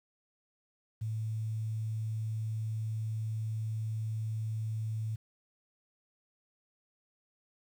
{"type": "tone with quantisation", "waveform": "sine", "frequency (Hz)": 110, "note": "A2", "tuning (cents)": 0, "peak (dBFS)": -32, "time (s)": [1.01, 5.16], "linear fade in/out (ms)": 10, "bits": 10, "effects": []}